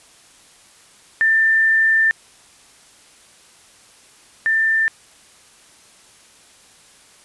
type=tone pair in turn; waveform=sine; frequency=1786 / 1786 Hz; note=A6 / A6; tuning=+25 / +25 cents; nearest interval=unison; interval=0 cents; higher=neither; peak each=-12 / -14 dBFS; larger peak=first; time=1.21-2.11 / 4.46-4.88 s; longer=first; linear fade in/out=0 ms; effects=white hiss -49 dBFS RMS until 7.24 s + resampled to 24000 Hz